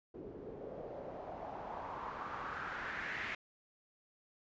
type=noise with low-pass filter sweep; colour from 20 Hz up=white; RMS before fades=-44 dBFS; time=0.14-3.35 s; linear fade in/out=5 ms; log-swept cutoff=370 to 2100 Hz; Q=3.2; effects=resampled to 16000 Hz

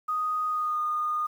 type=tone with pitch glide; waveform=sine; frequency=1244.5 to 1224.5 Hz; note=D#6 to D#6; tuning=0 to -28 cents; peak=-25 dBFS; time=0.08-1.27 s; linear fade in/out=10 ms; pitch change=-28 cents; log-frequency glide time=0.47-0.8 s; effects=9-bit

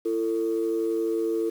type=tone pair together; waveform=sine; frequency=336.6 / 448.2 Hz; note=E4 / A4; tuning=+36 / +32 cents; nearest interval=perfect fourth; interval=496 cents; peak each=-25 dBFS; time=0.05-1.5 s; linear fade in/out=10 ms; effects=tanh soft clip ceiling -17 dBFS + 8-bit

